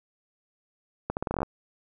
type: accelerating click train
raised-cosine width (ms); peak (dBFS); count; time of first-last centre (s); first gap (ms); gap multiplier
1; -14; 11; 1.1-1.431; 69; 0.82
effects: none